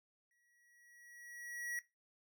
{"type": "tone with exponential growth", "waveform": "square", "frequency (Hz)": 1920, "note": "B6", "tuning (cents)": -49, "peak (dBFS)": -38, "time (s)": [0.31, 1.79], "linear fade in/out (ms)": 1, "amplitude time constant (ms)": 320, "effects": ["noise-tail reverb RT60 0.2 s tail -17 dB re dry"]}